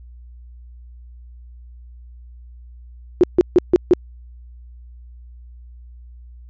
sine tone bursts, 356.5 Hz, F4, 36 cents sharp, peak -7 dBFS, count 5, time 3.21-3.935 s, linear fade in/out 0 ms, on 25 ms, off 150 ms, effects added 60 Hz sine -38 dBFS peak until 6.49 s + resampled to 16000 Hz

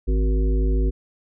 harmonic tone with a mistuned harmonic, 52.2 Hz, G#1, 10 cents sharp, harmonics 1 / 3 / 5 / 7 / 9, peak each -17 / -33 / -30 / -30 / -36 dBFS, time 0.07-0.91 s, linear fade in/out 20 ms, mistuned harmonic 7, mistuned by +39 cents, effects none

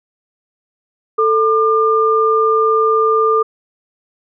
sine tone pair together, 442 / 1200 Hz, A4 / D6, +8 / +37 cents, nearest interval octave + perfect fourth, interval 1729 cents, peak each -13 dBFS, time 1.18-3.43 s, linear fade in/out 10 ms, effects none

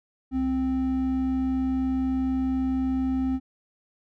triangle tone pair together, 65.8 / 261.4 Hz, C2 / C4, +10 / -1 cents, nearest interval 2 octaves, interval 2389 cents, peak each -31 / -21 dBFS, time 0.31-3.4 s, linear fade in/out 50 ms, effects none

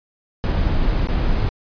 brown noise with dropouts, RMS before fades -18 dBFS, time 0.44-1.49 s, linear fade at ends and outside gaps 0 ms, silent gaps 1.072-1.087 s, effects resampled to 11025 Hz

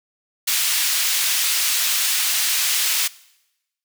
pink high-pass noise, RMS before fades -20 dBFS, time 0.47-3.08 s, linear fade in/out 10 ms, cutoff 2700 Hz, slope 12 dB/octave, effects noise-tail reverb RT60 0.9 s tail -21 dB re dry

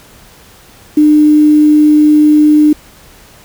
sine tone with quantisation, 301.4 Hz, D4, 45 cents sharp, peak -3 dBFS, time 0.97-2.73 s, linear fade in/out 5 ms, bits 5, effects pink hiss -40 dBFS RMS until 3.44 s

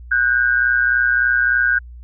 sine tone pair together, 1475 / 1598.4 Hz, F#6 / G6, -6 / +33 cents, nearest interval minor second, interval 139 cents, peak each -16 dBFS, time 0.11-1.79 s, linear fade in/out 10 ms, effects added 60 Hz sine -34 dBFS peak until 2.03 s

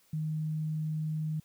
sine tone, 155.56 Hz, D#3, in tune, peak -30 dBFS, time 0.13-1.4 s, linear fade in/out 5 ms, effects white hiss -66 dBFS RMS until 1.44 s

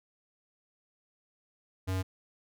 square tone, 93.8 Hz, F#2, 24 cents sharp, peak -30 dBFS, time 1.87-2.03 s, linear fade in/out 20 ms, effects none

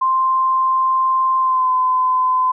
sine tone with pitch glide, 1046.5 to 1022 Hz, C6 to C6, 0 to -41 cents, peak -13 dBFS, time 0.01-2.52 s, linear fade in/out 10 ms, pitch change -41 cents, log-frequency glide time 1.39-1.71 s, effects none

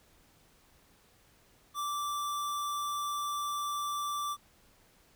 square tone, 1169 Hz, D6, 8 cents flat, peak -33 dBFS, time 1.74-4.37 s, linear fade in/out 50 ms, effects pink hiss -64 dBFS RMS until 5.15 s

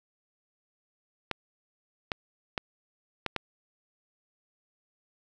clicks, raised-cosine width 0.3 ms, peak -13 dBFS, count 5, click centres 1.313 / 2.118 / 2.578 / 3.263 / 3.363 s, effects none

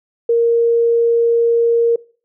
sine tone, 466.2 Hz, A#4, in tune, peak -10 dBFS, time 0.29-1.96 s, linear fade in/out 5 ms, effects noise-tail reverb RT60 0.4 s tail -22 dB re dry

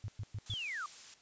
sine tone bursts, 104.2 Hz, G#2, 6 cents sharp, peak -37 dBFS, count 4, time 0.04-0.538 s, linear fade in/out 0 ms, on 42 ms, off 110 ms
blue noise, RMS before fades -47 dBFS, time 0.46-1.14 s, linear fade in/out 2 ms
sine linear sweep, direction down, 3520 to 1124 Hz, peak -37 dBFS, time 0.5-0.86 s, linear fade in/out 2 ms
effects white hiss -64 dBFS RMS until 1.21 s + resampled to 16000 Hz

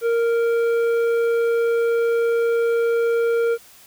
sine tone with tanh clipping, 464.8 Hz, A#4, 5 cents flat, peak -18 dBFS, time 0.01-3.58 s, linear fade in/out 50 ms, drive 9 dB, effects white hiss -48 dBFS RMS until 3.86 s

